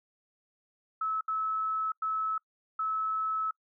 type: tone bursts at uneven times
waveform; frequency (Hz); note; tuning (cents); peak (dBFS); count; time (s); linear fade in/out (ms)
sine; 1299; E6; -26; -28; 4; 1.01-1.21 / 1.28-1.92 / 2.02-2.38 / 2.79-3.51; 5
effects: noise-tail reverb RT60 0.1 s tail -25 dB re dry